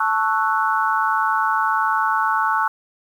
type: chord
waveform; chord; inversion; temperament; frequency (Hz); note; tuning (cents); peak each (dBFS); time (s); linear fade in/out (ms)
sine; F# minor seventh; first; equal; 880 / 1108.7 / 1318.5 / 1480; A5 / C#6 / E6 / F#6; 0 / 0 / 0 / 0; -21 / -22 / -23 / -23; 0-2.68; 5
effects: 8-bit

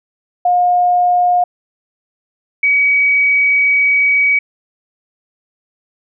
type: tone pair in turn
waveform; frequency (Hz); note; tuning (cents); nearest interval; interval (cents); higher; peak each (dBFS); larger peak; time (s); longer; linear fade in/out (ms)
sine; 714 / 2267; F5 / C#7; +38 / +38; octave + minor sixth; 2000; second; -9; neither; 0.45-1.44 / 2.63-4.39; second; 5
effects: none

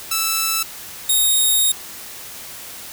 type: tone pair in turn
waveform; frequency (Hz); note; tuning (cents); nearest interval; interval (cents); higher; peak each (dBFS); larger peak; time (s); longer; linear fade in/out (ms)
5% pulse; 1318.5 / 3729; E6 / A#7; 0 / 0; octave + tritone; 1800; second; -6; neither; 0.11-0.63 / 1.09-1.72; second; 5
effects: white hiss -35 dBFS RMS until 2.92 s

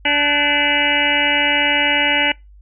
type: harmonic tone with a mistuned harmonic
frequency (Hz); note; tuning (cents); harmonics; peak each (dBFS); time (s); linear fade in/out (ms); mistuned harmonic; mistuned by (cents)
290.5; D4; -19; 1 / 2 / 3 / 5 / 6 / 7 / 8 / 9 / 10; -25 / -25 / -23 / -24 / -26 / -20 / -21 / -24 / -20; 0.05-2.32; 5; 5; +68
effects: noise-tail reverb RT60 0.2 s tail -23 dB re dry + added 50 Hz sine -41 dBFS peak until 2.61 s

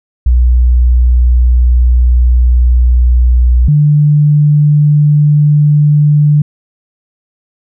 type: tone pair in turn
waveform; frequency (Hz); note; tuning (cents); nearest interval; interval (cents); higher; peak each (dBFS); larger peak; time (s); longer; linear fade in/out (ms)
sine; 61.1 / 148.2; B1 / D3; -18 / +16; octave + minor third; 1534; second; -4; neither; 0.26-3.68 / 3.68-6.42; first; 5
effects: none

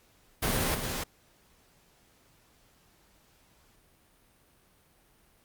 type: noise with echo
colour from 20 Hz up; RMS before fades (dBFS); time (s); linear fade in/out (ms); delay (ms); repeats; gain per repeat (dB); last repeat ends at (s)
pink; -28; 0.42-0.75; 10; 290; 1; -6; 1.04
effects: pink hiss -64 dBFS RMS until 5.44 s + Opus 48 kbps

